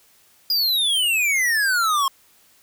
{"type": "exponential sweep", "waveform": "square", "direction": "down", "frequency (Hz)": [4949, 1063], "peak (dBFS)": -18, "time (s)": [0.5, 2.08], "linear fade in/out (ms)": 2, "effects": ["white hiss -56 dBFS RMS until 2.62 s"]}